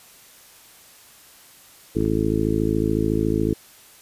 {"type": "harmonic tone", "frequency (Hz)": 53.9, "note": "A1", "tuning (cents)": -35, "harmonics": [1, 2, 3, 4, 5, 6, 7, 8], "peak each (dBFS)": [-29, -27, -28, -27, -26, -24, -29, -27], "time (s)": [1.95, 3.54], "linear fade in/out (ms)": 10}
{"type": "clicks", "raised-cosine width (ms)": 0.5, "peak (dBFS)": -31, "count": 2, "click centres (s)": [2.01, 2.052]}
{"effects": ["white hiss -49 dBFS RMS until 4.01 s", "resampled to 32000 Hz"]}